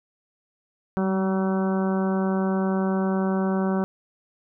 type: harmonic tone with a mistuned harmonic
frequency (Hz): 190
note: F#3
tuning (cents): +46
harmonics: 1 / 2 / 3 / 4 / 5 / 6 / 7 / 8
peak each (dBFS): -22 / -28 / -32 / -34 / -36 / -38 / -39 / -40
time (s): 0.97-3.84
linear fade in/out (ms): 0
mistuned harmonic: 1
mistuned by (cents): +20
effects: none